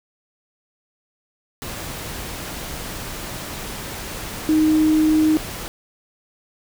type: tone in noise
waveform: sine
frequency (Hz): 311.1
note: D#4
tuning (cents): 0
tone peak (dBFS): -13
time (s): 4.49-5.37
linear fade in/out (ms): 0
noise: pink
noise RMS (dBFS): -31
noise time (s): 1.62-5.68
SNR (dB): +15
effects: none